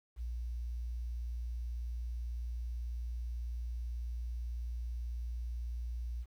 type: tone with quantisation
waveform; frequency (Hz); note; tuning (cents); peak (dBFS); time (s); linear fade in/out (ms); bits
sine; 59.1; A#1; +24; -36; 0.16-6.26; 50; 11
effects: none